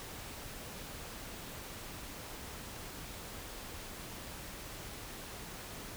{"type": "silence", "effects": ["pink hiss -46 dBFS RMS until 5.96 s"]}